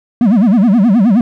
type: tone with vibrato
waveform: triangle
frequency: 215.4 Hz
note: A3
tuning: 37 cents flat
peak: -4 dBFS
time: 0.21-1.21 s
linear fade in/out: 2 ms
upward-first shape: sine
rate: 9.5 Hz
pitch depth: 260 cents each way
effects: none